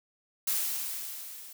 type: noise with level ramp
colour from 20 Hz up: blue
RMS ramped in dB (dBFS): -28 to -47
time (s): 0.47-1.53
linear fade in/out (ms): 5
effects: none